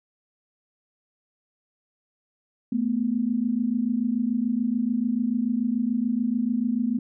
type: tone pair together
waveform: sine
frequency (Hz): 220 / 246.9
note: A3 / B3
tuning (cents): 0 / 0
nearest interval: major second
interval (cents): 200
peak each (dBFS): -25 / -24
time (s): 2.72-6.99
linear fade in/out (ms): 5
effects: none